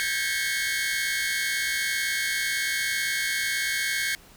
sawtooth tone cluster, 1575 / 1633 / 1761 / 1932 / 2191 Hz, G6 / G#6 / A6 / B6 / C#7, +8 / -30 / +1 / -39 / -21 cents, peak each -27 / -30 / -31 / -32 / -25 dBFS, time 0-4.15 s, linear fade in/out 0 ms, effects pink hiss -52 dBFS RMS until 4.36 s

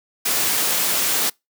white noise, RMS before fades -20 dBFS, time 0.25-1.3 s, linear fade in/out 10 ms, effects noise-tail reverb RT60 0.2 s tail -26 dB re dry + high-pass 150 Hz 12 dB/octave

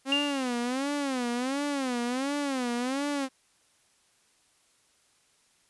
sawtooth tone with vibrato, 263.1 Hz, C4, 10 cents sharp, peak -24 dBFS, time 0.05-3.29 s, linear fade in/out 50 ms, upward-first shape sine, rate 1.4 Hz, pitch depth 170 cents each way
sine tone with exponential decay, 2800 Hz, F7, 4 cents sharp, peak -21 dBFS, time 0.12-0.58 s, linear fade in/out 2 ms, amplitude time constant 100 ms
effects white hiss -66 dBFS RMS until 5.69 s + resampled to 24000 Hz

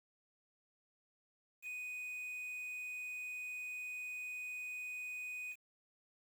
triangle tone with quantisation, 2489 Hz, D#7, in tune, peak -40 dBFS, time 1.62-5.56 s, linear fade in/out 50 ms, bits 10, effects none

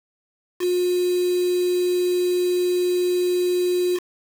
sine tone with quantisation, 358.6 Hz, F4, 46 cents sharp, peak -18 dBFS, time 0.59-4 s, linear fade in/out 50 ms, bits 5, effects none

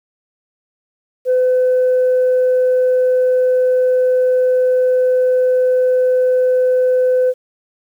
sine tone, 507 Hz, B4, 45 cents sharp, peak -9 dBFS, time 1.25-7.34 s, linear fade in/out 50 ms, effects tanh soft clip ceiling -8 dBFS + 8-bit

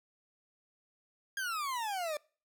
40% pulse exponential sweep, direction down, 1635 to 582 Hz, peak -33 dBFS, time 1.37-2.17 s, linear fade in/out 2 ms, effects noise-tail reverb RT60 0.4 s tail -25 dB re dry

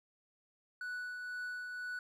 triangle tone with tremolo, 1480 Hz, F#6, in tune, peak -36 dBFS, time 0.81-1.99 s, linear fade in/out 2 ms, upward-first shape triangle, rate 2 Hz, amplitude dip 35%, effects none

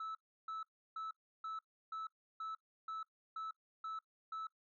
sine tone bursts, 1308 Hz, E6, 14 cents flat, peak -38 dBFS, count 10, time 0-4.47 s, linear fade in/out 5 ms, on 150 ms, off 330 ms, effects noise-tail reverb RT60 0.1 s tail -22 dB re dry + tanh soft clip ceiling -40 dBFS

